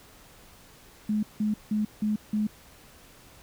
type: tone bursts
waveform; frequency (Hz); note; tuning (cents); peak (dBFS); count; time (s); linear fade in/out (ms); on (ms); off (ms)
sine; 212.2; G#3; +38; -23; 5; 1.09-2.47; 5; 140; 170
effects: pink hiss -53 dBFS RMS until 3.42 s